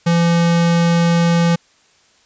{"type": "tone", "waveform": "square", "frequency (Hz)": 169.8, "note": "F3", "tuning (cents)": -48, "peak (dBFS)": -12, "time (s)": [0.06, 1.56], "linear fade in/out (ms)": 10, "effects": ["white hiss -54 dBFS RMS until 2.25 s", "resampled to 16000 Hz"]}